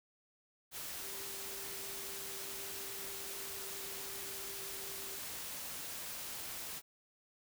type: tone in noise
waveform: sine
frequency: 392 Hz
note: G4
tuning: in tune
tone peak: -53 dBFS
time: 1-5.2 s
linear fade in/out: 50 ms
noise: white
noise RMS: -44 dBFS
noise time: 0.71-6.82 s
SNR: -12 dB
effects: none